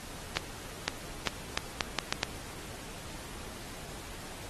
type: accelerating click train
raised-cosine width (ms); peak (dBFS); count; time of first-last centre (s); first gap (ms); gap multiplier
0.2; -9; 8; 0.37-2.232; 510; 0.77
effects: pink hiss -45 dBFS RMS until 4.49 s + AAC 32 kbps